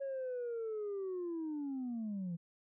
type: linear sweep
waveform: sine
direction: down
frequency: 554.4 to 164.7 Hz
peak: -35 dBFS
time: 0-2.37 s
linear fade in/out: 20 ms
effects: tanh soft clip ceiling -35 dBFS